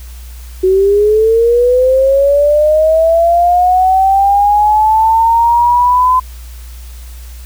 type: linear sweep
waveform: sine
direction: up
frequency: 370 to 1022 Hz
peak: -6 dBFS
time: 0.63-6.2 s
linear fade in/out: 10 ms
effects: added 60 Hz sine -27 dBFS peak until 7.45 s + white hiss -40 dBFS RMS until 7.45 s